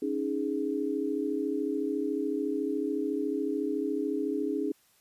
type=chord; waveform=sine; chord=C# suspended second; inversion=none; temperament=equal; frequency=277.2 / 311.1 / 415.3 Hz; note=C#4 / D#4 / G#4; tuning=0 / 0 / 0 cents; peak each=-32 dBFS; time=0.02-4.72 s; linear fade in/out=5 ms; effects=white hiss -65 dBFS RMS until 5 s + resampled to 32000 Hz